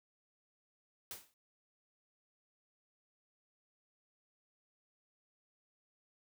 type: noise with exponential decay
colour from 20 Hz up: white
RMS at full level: -42 dBFS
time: 1.11-1.34 s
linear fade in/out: 1 ms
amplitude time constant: 49 ms
effects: none